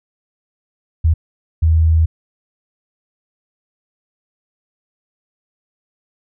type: tone bursts at uneven times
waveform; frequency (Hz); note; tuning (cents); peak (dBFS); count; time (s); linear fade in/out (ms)
sine; 80.6; E2; -38; -9; 2; 1.04-1.14 / 1.62-2.06; 10
effects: none